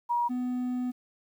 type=tone pair in turn; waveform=sine / triangle; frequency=955 / 249.5 Hz; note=A#5 / B3; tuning=+42 / +18 cents; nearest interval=octave + major seventh; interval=2324 cents; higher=first; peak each=-24 / -26 dBFS; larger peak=first; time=0.09-0.29 / 0.29-0.92 s; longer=second; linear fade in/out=20 ms; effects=10-bit